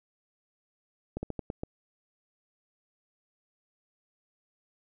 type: slowing click train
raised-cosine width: 2 ms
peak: -20 dBFS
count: 6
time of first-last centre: 1.17-1.634 s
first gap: 60 ms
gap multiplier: 1.22
effects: none